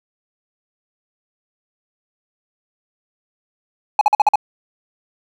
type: tone bursts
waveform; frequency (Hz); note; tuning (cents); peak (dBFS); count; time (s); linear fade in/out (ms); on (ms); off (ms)
triangle; 842; G#5; +24; -6; 6; 3.99-4.357; 2; 22; 47
effects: none